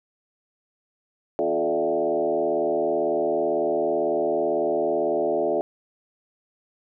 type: tone with frequency modulation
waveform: sine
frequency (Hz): 510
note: C5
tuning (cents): -44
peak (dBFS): -20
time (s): 1.39-5.61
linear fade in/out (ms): 0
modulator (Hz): 78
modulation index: 2.5
effects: none